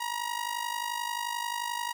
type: tone with amplitude modulation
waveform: sawtooth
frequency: 952 Hz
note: A#5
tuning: 36 cents sharp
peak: -24 dBFS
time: 0-1.93 s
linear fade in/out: 10 ms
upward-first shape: sine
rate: 51.4 Hz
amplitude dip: 75%
effects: none